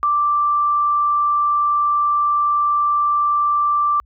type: tone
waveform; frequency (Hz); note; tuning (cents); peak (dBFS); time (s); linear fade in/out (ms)
sine; 1174.7; D6; 0; -14; 0.03-4; 0
effects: added 60 Hz sine -49 dBFS peak until 4.05 s